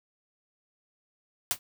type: noise with exponential decay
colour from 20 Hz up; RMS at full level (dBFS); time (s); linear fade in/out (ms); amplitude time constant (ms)
white; -22; 1.51-1.59; 0; 16
effects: none